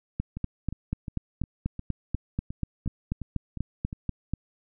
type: two click trains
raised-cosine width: 5 ms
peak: -22 / -15 dBFS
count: 11 / 18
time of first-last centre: 0.37-3.929 / 0.2-4.336 s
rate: 2.81 / 4.11 Hz
effects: none